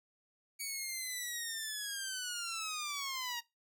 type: linear sweep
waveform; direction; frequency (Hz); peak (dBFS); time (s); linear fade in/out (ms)
10% pulse; down; 2258 to 932.3; -29; 0.59-3.41; 20
effects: noise-tail reverb RT60 0.2 s tail -19 dB re dry